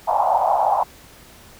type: band-pass noise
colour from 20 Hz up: white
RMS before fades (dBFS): -18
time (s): 0.07-0.84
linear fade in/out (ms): 20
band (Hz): 670 to 920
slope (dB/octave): 48
effects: pink hiss -46 dBFS RMS until 1.59 s